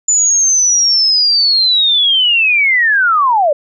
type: linear sweep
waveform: sine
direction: down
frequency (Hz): 7040 to 554.4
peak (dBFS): -8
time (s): 0.08-3.53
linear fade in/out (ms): 5
effects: none